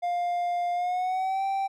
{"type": "tone with pitch glide", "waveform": "triangle", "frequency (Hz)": [703, 780], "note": ["F5", "G5"], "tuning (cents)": [11, -9], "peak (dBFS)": -23, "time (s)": [0.02, 1.68], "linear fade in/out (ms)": 20, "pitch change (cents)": 180, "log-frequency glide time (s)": [0.73, 1.44], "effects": []}